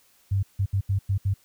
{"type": "tone bursts at uneven times", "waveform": "sine", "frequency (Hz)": 98, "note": "G2", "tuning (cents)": 0, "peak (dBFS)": -20, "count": 6, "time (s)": [[0.31, 0.43], [0.59, 0.66], [0.73, 0.81], [0.89, 0.99], [1.09, 1.18], [1.25, 1.34]], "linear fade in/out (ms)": 10, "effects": ["white hiss -61 dBFS RMS until 1.44 s"]}